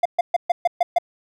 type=tone bursts; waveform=triangle; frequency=698.5 Hz; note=F5; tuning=in tune; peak=-11 dBFS; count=7; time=0.03-0.985 s; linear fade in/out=5 ms; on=25 ms; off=130 ms; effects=none